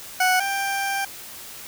20% pulse tone pair in turn, 739 / 789.2 Hz, F#5 / G5, -2 / +11 cents, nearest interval minor second, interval 113 cents, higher second, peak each -12 / -18 dBFS, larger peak first, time 0.2-0.4 / 0.4-1.05 s, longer second, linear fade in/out 5 ms, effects white hiss -39 dBFS RMS until 1.67 s

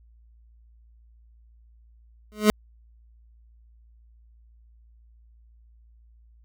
25% pulse tone with exponential growth, 212 Hz, G#3, 36 cents sharp, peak -7 dBFS, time 2.32-2.5 s, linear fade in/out 0 ms, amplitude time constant 37 ms, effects added 57 Hz sine -52 dBFS peak until 6.44 s

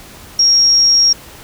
sine tone, 5588 Hz, F8, in tune, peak -7 dBFS, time 0.39-1.13 s, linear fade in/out 5 ms, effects pink hiss -37 dBFS RMS until 1.43 s

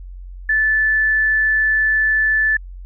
sine tone, 1747 Hz, A6, 13 cents flat, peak -13 dBFS, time 0.49-2.57 s, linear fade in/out 5 ms, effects added 45 Hz sine -31 dBFS peak until 2.85 s

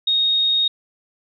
sine tone, 3729 Hz, A#7, in tune, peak -15 dBFS, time 0.07-0.68 s, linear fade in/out 5 ms, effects none

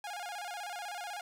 sawtooth tone with vibrato, 764 Hz, G5, 45 cents flat, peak -35 dBFS, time 0.04-1.21 s, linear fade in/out 2 ms, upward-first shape square, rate 16 Hz, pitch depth 130 cents each way, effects low-pass 12000 Hz 12 dB/octave + 11-bit

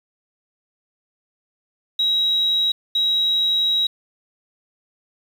sine tone bursts at uneven times, 3843 Hz, B7, 48 cents flat, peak -16 dBFS, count 2, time 1.99-2.72 / 2.95-3.87 s, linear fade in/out 5 ms, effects 7-bit

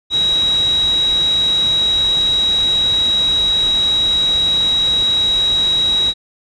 sine tone in noise, 3837 Hz, A#7, 49 cents sharp, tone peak -12 dBFS, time 0.1-6.14 s, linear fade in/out 50 ms, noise pink, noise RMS -29 dBFS, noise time 0.1-6.14 s, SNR +14 dB, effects resampled to 22050 Hz

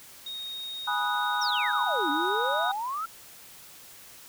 sine tone, 3729 Hz, A#7, in tune, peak -34 dBFS, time 0.26-2.72 s, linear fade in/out 5 ms
sine chord, G# minor seventh, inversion none, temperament equal with one note detuned, 830.6 / 975.9 / 1244.5 / 1480 Hz, G#5 / B5 / D#6 / F#6, 0 / -21 / 0 / 0 cents, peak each -31 dBFS, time 0.87-2.72 s, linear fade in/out 10 ms
sine exponential two-way sweep, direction down then up, 5920 to 281.1 to 1379 Hz, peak -29 dBFS, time 1.41-3.06 s, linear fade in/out 10 ms, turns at 2.1 s
effects white hiss -49 dBFS RMS until 4.28 s

